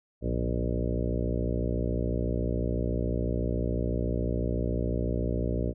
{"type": "harmonic tone with a mistuned harmonic", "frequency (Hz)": 60, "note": "B1", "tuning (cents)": -49, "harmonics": [1, 2, 3, 4, 5, 6, 7, 8, 9, 10], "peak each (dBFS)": [-30, -33, -35, -36, -37, -38, -38, -39, -40, -40], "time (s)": [0.21, 5.74], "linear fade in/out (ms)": 50, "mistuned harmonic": 2, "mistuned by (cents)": -90, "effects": []}